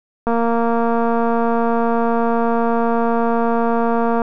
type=click train; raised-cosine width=1 ms; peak=-6 dBFS; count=917; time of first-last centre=0.27-4.218 s; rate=232 Hz; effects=none